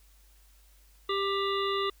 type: harmonic tone with a mistuned harmonic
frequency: 394.5 Hz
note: G4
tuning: 11 cents sharp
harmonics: 1 / 3 / 5 / 7 / 9 / 10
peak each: -30 / -31 / -39 / -39 / -37 / -41 dBFS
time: 1.09-1.9 s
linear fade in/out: 5 ms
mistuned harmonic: 7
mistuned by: +42 cents
effects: added 50 Hz sine -57 dBFS peak until 2 s + white hiss -64 dBFS RMS until 2 s